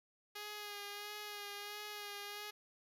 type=tone with vibrato; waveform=5% pulse; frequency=412.8 Hz; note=G#4; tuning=10 cents flat; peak=-33 dBFS; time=0.35-2.51 s; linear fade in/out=10 ms; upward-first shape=sine; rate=1.5 Hz; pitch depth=26 cents each way; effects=none